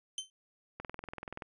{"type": "tone with exponential decay", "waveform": "25% pulse", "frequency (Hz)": 3091, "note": "G7", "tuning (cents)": -25, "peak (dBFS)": -28, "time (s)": [0.18, 0.3], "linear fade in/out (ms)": 1, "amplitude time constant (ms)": 26}
{"type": "click train", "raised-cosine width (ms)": 0.5, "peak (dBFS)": -26, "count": 14, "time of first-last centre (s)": [0.8, 1.422], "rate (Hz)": 20.9}
{"effects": ["resampled to 32000 Hz"]}